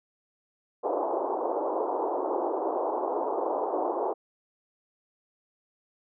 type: band-pass noise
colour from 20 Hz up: pink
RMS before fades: -29 dBFS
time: 0.83-4.14 s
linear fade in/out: 20 ms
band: 330 to 1000 Hz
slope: 48 dB/octave
effects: none